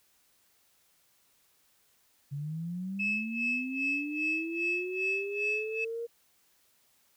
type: linear sweep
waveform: sine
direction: up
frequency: 138.2 to 470.9 Hz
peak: -33 dBFS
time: 2.31-6.07 s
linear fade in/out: 20 ms
type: tone with tremolo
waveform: sine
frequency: 2600 Hz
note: E7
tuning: 24 cents flat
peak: -26 dBFS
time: 2.99-5.85 s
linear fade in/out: 10 ms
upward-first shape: sine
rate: 2.5 Hz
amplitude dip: 85%
effects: tanh soft clip ceiling -22 dBFS + white hiss -68 dBFS RMS until 7.16 s